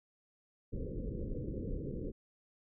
pink low-pass noise, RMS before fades -39 dBFS, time 0.72-2.12 s, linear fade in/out 20 ms, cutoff 530 Hz, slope 96 dB/octave, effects none

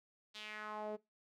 sawtooth tone with band-pass filter sweep, 212.8 Hz, G#3, 42 cents sharp, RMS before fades -45 dBFS, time 0.34-0.97 s, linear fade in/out 20 ms, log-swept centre 3900 to 470 Hz, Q 2.8, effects noise-tail reverb RT60 0.2 s tail -21 dB re dry

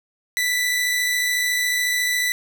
sawtooth tone pair together, 1977 / 2031 Hz, B6 / B6, +1 / +48 cents, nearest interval unison, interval 47 cents, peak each -16 / -27 dBFS, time 0.37-2.32 s, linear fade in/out 0 ms, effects none

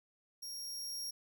sawtooth tone with level ramp, 5588 Hz, F8, in tune, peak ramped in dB -40 to -36 dBFS, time 0.42-1.11 s, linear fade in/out 10 ms, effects none

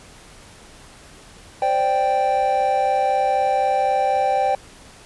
triangle chord, C suspended second, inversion none, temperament equal, 523.3 / 587.3 / 784 Hz, C5 / D5 / G5, 0 / 0 / 0 cents, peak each -22 / -22 / -16 dBFS, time 1.62-4.55 s, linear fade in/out 2 ms, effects pink hiss -45 dBFS RMS until 5.05 s + resampled to 24000 Hz

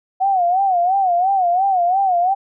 sine tone with vibrato, 740 Hz, F#5, in tune, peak -13 dBFS, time 0.2-2.35 s, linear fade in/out 20 ms, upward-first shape sine, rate 2.9 Hz, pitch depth 120 cents each way, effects none

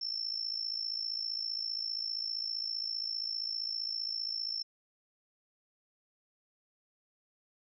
sine tone with amplitude modulation, 5360 Hz, E8, 28 cents sharp, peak -30 dBFS, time 0.01-4.63 s, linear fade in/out 10 ms, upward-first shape sine, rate 55.2 Hz, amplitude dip 80%, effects none

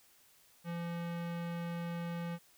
square tone with low-pass filter, 170.6 Hz, F3, 40 cents flat, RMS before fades -39 dBFS, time 0.64-2.39 s, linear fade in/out 50 ms, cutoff 2800 Hz, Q 0.94, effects white hiss -65 dBFS RMS until 2.57 s

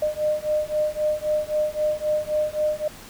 sine beating tone pair, 606 / 609.8 Hz, D#5 / D#5, -46 / -35 cents, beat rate 3.8 Hz, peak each -24 dBFS, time 0.02-2.88 s, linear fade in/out 5 ms, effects pink hiss -43 dBFS RMS until 3.09 s

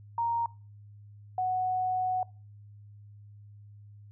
sine tone pair in turn, 932.3 / 740 Hz, A#5 / F#5, 0 / 0 cents, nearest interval major third, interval 400 cents, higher first, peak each -26 dBFS, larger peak neither, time 0.18-0.46 / 1.38-2.23 s, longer second, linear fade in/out 2 ms, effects noise-tail reverb RT60 0.4 s tail -24 dB re dry + added 103 Hz sine -48 dBFS peak until 4.11 s

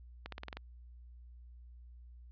accelerating click train, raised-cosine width 0.3 ms, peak -26 dBFS, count 7, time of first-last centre 0.26-0.57 s, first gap 63 ms, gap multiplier 0.92, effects added 60 Hz sine -51 dBFS peak until 2.31 s + resampled to 11025 Hz

